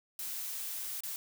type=noise with dropouts; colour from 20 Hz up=blue; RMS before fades=-39 dBFS; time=0.19-1.16 s; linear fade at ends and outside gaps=1 ms; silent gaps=1.006-1.035 s; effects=none